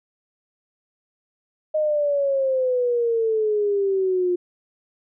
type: exponential sweep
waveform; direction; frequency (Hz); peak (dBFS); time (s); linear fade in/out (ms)
sine; down; 622.3 to 353; -18; 1.74-4.36; 10
effects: none